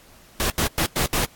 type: noise bursts at uneven times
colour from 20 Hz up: pink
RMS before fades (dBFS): -22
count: 5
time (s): 0.4-0.5 / 0.58-0.67 / 0.78-0.86 / 0.96-1.06 / 1.13-1.25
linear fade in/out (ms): 0
effects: pink hiss -51 dBFS RMS until 1.35 s + AAC 64 kbps